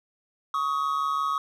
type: tone pair together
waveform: triangle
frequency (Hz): 1115 / 1260.7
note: C#6 / D#6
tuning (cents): +10 / +22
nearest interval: major second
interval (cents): 212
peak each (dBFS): -25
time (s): 0.54-1.38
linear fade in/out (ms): 2
effects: none